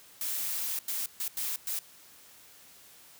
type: noise bursts at uneven times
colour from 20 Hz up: blue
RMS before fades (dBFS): -33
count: 5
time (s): 0.21-0.79 / 0.88-1.06 / 1.2-1.28 / 1.37-1.56 / 1.67-1.79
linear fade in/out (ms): 2
effects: white hiss -55 dBFS RMS until 3.19 s + high-pass 60 Hz 12 dB/octave